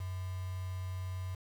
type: tone with quantisation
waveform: sine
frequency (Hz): 92.2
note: F#2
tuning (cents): -6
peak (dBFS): -36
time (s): 0-1.35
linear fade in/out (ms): 5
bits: 8
effects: none